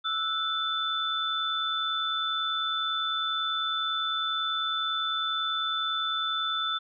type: tone cluster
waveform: sine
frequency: 1321 / 1471 / 3518 Hz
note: E6 / F#6 / A7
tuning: +3 / -11 / -1 cents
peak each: -30 / -38 / -29 dBFS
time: 0.04-6.79 s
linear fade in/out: 20 ms
effects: none

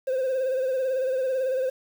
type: tone with vibrato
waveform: triangle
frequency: 521 Hz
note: C5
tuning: 7 cents flat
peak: -20 dBFS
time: 0.07-1.7 s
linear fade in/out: 10 ms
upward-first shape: sine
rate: 18 Hz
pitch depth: 50 cents each way
effects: tanh soft clip ceiling -17 dBFS + 8-bit

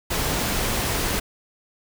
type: noise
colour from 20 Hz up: pink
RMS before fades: -24 dBFS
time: 0.1-1.2 s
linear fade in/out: 10 ms
effects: none

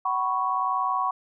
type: chord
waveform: sine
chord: F# suspended fourth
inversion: none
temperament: equal with one note detuned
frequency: 752.9 / 987.8 / 1108.7 Hz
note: F#5 / B5 / C#6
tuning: +30 / 0 / 0 cents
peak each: -29 / -28 / -25 dBFS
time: 0.05-1.11 s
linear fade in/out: 5 ms
effects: none

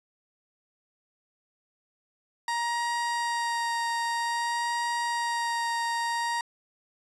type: tone with vibrato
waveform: 30% pulse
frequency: 939 Hz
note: A#5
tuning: 12 cents sharp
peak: -24 dBFS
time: 2.48-6.41 s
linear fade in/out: 2 ms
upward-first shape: sine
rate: 0.52 Hz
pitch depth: 12 cents each way
effects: resampled to 22050 Hz + 9-bit

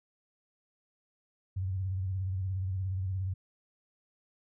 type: tone with vibrato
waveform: sine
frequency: 94.3 Hz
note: F#2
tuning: 33 cents sharp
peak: -30 dBFS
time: 1.56-3.34 s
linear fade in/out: 10 ms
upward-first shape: square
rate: 17 Hz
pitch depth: 53 cents each way
effects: none

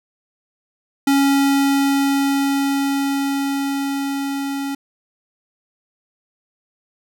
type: tone with level ramp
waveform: square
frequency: 277.2 Hz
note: C#4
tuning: in tune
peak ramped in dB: -13 to -23 dBFS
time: 1.07-4.75 s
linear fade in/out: 5 ms
effects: none

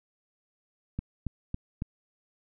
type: click train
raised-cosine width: 5 ms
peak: -19 dBFS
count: 4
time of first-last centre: 0.99-1.821 s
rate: 3.61 Hz
effects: none

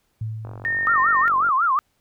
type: tone with exponential decay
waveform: sine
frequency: 110 Hz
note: A2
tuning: in tune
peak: -23 dBFS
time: 0.21-1.36 s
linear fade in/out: 5 ms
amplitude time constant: 250 ms
type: click train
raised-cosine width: 1 ms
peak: -25 dBFS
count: 50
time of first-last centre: 0.45-1.488 s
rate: 47.2 Hz
type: tone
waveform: sine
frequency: 1830 Hz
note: A#6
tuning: 32 cents flat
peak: -20 dBFS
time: 0.65-1.28 s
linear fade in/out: 0 ms
type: tone with vibrato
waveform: sine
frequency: 1205 Hz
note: D6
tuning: 44 cents sharp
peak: -16 dBFS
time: 0.87-1.79 s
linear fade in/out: 0 ms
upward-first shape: sine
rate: 5.5 Hz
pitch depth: 270 cents each way
effects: pink hiss -68 dBFS RMS until 2 s

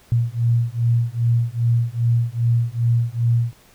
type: beating tone pair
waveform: sine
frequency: 116.54 / 119.04 Hz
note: A#2 / A#2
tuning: 0 / +37 cents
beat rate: 2.5 Hz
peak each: -19 dBFS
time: 0.12-3.53 s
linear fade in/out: 0 ms
effects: pink hiss -52 dBFS RMS until 3.74 s

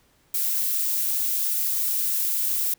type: noise with amplitude modulation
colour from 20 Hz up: violet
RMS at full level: -23 dBFS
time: 0.34-2.74 s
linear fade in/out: 5 ms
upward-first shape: sine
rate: 220 Hz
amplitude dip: 30%
effects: pink hiss -62 dBFS RMS until 2.78 s

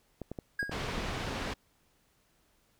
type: clicks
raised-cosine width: 2 ms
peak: -25 dBFS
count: 6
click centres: 0.217 / 0.316 / 0.388 / 0.629 / 0.695 / 0.979 s
type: tone with exponential decay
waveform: triangle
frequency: 1639 Hz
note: G#6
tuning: 23 cents flat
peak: -25 dBFS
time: 0.59-0.84 s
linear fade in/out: 5 ms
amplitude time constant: 53 ms
type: low-pass noise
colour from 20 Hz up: pink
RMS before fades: -36 dBFS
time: 0.71-1.54 s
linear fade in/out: 10 ms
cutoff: 4100 Hz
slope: 12 dB/octave
effects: pink hiss -70 dBFS RMS until 2.79 s

